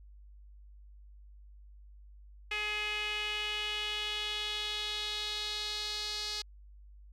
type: tone with band-pass filter sweep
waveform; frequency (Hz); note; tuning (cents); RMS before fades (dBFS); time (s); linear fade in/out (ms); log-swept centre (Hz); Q
sawtooth; 420.8; G#4; +23; -36; 2.51-6.42; 5; 2500 to 4500; 3.8
effects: added 50 Hz sine -51 dBFS peak until 7.12 s